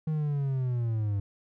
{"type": "linear sweep", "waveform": "triangle", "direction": "down", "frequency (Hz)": [158.3, 98], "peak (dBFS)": -24, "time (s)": [0.07, 1.2], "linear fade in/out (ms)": 5, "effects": []}